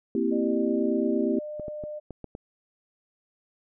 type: chord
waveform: sine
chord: C dominant seventh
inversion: third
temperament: equal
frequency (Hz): 233.1 / 261.6 / 329.6 / 392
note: Bb3 / C4 / E4 / G4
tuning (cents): 0 / 0 / 0 / 0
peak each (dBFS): -28 / -28 / -28 / -28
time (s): 0.15-1.39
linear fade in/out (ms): 2
type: tone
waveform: sine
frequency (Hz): 602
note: D5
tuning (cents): +43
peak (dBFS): -33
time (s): 0.31-2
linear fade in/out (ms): 20
type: clicks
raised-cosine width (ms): 2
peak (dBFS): -24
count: 6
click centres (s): 1.597 / 1.682 / 1.838 / 2.107 / 2.243 / 2.351
effects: none